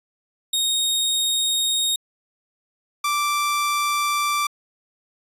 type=tone pair in turn; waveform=sawtooth; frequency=3729 / 1172.5 Hz; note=A#7 / D6; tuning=0 / -3 cents; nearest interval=octave + minor sixth; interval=2003 cents; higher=first; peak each=-16 dBFS; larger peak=neither; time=0.53-1.96 / 3.04-4.47 s; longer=neither; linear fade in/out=5 ms; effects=resampled to 32000 Hz